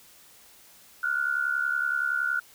sine tone pair together, 1409.3 / 1480 Hz, F6 / F#6, +15 / 0 cents, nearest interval minor second, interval 85 cents, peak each -27 dBFS, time 1.03-2.4 s, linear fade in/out 5 ms, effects white hiss -54 dBFS RMS until 2.54 s

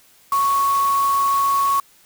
sine tone in noise, 1108.7 Hz, C#6, in tune, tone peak -15 dBFS, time 0.32-1.8 s, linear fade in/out 2 ms, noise white, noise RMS -32 dBFS, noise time 0.32-1.8 s, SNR +14 dB, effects white hiss -53 dBFS RMS until 2.05 s

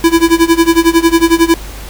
square tone with tremolo, 332.5 Hz, E4, 15 cents sharp, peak -4 dBFS, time 0.04-1.54 s, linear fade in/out 0 ms, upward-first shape sine, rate 11 Hz, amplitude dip 90%, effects added 50 Hz sine -26 dBFS peak until 1.89 s + pink hiss -31 dBFS RMS until 1.89 s

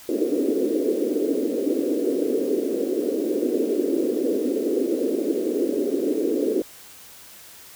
pink band-pass noise, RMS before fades -23 dBFS, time 0.09-6.62 s, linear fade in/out 0 ms, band 270 to 490 Hz, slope 48 dB/octave, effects white hiss -45 dBFS RMS until 7.75 s

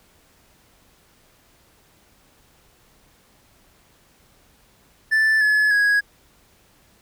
triangle tone with pitch steps, 1760 / 1708.9 / 1659.3 Hz, A6 / G#6 / G#6, 0 / +49 / -2 cents, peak -13 dBFS, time 5.11-6.01 s, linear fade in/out 20 ms, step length 300 ms, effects pink hiss -57 dBFS RMS until 7.01 s

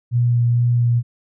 sine tone with vibrato, 120 Hz, B2, 49 cents flat, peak -13 dBFS, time 0.11-1.03 s, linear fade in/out 50 ms, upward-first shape sine, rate 2.2 Hz, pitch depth 12 cents each way, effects none

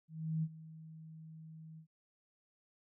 sine tone with ADSR envelope, 159.3 Hz, D#3, 41 cents sharp, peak -31 dBFS, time 0.08-1.87 s, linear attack 350 ms, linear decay 50 ms, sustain -18 dB, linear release 89 ms, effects none

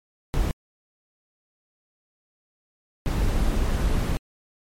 brown noise bursts at uneven times, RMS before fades -22 dBFS, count 2, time 0.34-0.51 / 3.06-4.17 s, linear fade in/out 0 ms, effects MP3 64 kbps

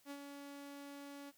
sawtooth tone with ADSR envelope, 282.8 Hz, C#4, 35 cents sharp, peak -40 dBFS, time 0.05-1.32 s, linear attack 58 ms, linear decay 60 ms, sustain -5 dB, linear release 34 ms, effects white hiss -70 dBFS RMS until 1.37 s

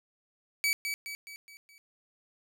sawtooth tone with echo, 2285 Hz, D7, 48 cents flat, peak -22 dBFS, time 0.64-0.73 s, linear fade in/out 0 ms, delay 210 ms, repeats 5, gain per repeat -6 dB, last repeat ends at 1.78 s, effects none

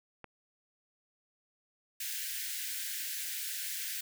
click, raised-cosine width 0.5 ms, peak -30 dBFS, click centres 0.243 s
white high-pass noise, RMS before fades -38 dBFS, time 2-4.01 s, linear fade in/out 5 ms, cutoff 1500 Hz, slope 96 dB/octave
effects none

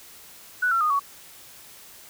sine tone with pitch steps, 1480 / 1349.3 / 1230.2 / 1121.6 Hz, F#6 / E6 / D#6 / C#6, 0 / +40 / -20 / +20 cents, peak -19 dBFS, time 0.62-0.996 s, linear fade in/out 10 ms, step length 94 ms, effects white hiss -47 dBFS RMS until 2.09 s

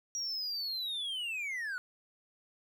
triangle linear sweep, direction down, 5730 to 1429 Hz, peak -33 dBFS, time 0.15-1.78 s, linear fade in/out 0 ms, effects none

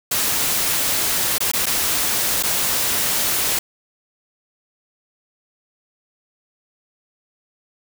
white noise with dropouts, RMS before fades -20 dBFS, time 0.11-3.59 s, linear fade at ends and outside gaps 5 ms, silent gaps 1.383-1.404 / 1.517-1.534 / 1.658-1.665 / 2.427-2.434 s, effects none

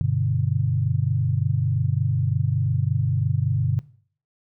sine chord, G major, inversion none, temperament equal, 98 / 123.47 / 146.83 Hz, G2 / B2 / D3, 0 / 0 / 0 cents, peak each -24 / -23 / -24 dBFS, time 0.01-3.79 s, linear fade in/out 0 ms, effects noise-tail reverb RT60 0.5 s tail -19 dB re dry

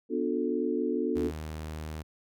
sine chord, B half-diminished seventh, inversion none, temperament equal with one note detuned, 246.9 / 293.7 / 358.2 / 440 Hz, B3 / D4 / F4 / A4, 0 / 0 / +44 / 0 cents, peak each -32 dBFS, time 0.09-1.32 s, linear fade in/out 50 ms
sawtooth tone, 77.78 Hz, D#2, in tune, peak -32 dBFS, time 1.15-2.03 s, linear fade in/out 20 ms
effects none

